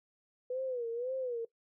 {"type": "tone with vibrato", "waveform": "sine", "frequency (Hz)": 492.3, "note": "B4", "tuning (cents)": -6, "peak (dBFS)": -33, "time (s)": [0.5, 1.45], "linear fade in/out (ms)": 5, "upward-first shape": "sine", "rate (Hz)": 1.9, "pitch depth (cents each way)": 120, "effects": ["noise-tail reverb RT60 0.1 s tail -19 dB re dry"]}